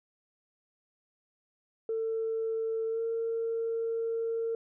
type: tone with pitch glide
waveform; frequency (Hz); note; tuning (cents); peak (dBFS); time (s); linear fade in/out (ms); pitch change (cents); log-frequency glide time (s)
sine; 448.3 to 456.4; A4 to A#4; +32 to -37; -28; 1.89-4.55; 2; +31; 2.89-3.01
effects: tanh soft clip ceiling -24 dBFS